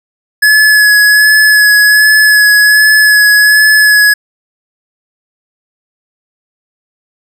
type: tone with vibrato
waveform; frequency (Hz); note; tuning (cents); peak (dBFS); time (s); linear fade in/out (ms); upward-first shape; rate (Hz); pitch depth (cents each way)
square; 1700; G#6; +40; -4; 0.42-4.14; 10; sine; 1.3; 18
effects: none